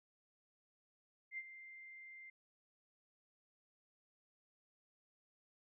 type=tone with ADSR envelope; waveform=sine; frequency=2093 Hz; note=C7; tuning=in tune; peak=-40 dBFS; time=1.31-2.3 s; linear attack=68 ms; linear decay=46 ms; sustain=-12 dB; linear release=5 ms; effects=none